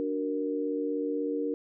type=chord; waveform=sine; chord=D augmented; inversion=none; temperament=equal; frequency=293.7 / 370 / 466.2 Hz; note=D4 / F#4 / A#4; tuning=0 / 0 / 0 cents; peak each=-31 / -37 / -31 dBFS; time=0-1.54 s; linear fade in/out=0 ms; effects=none